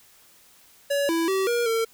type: tone with pitch steps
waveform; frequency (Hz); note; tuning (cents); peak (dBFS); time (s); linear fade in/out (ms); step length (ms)
square; 566 / 331 / 383.7 / 475.2 / 453.3; C#5 / E4 / G4 / A#4 / A#4; +36 / +7 / -37 / +33 / -48; -22; 0.9-1.85; 10; 190
effects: white hiss -55 dBFS RMS until 1.93 s